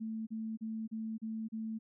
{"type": "tone bursts", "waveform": "sine", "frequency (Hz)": 221.3, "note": "A3", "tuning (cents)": 10, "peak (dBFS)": -36, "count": 6, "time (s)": [0, 1.79], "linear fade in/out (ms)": 20, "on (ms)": 270, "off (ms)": 34, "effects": []}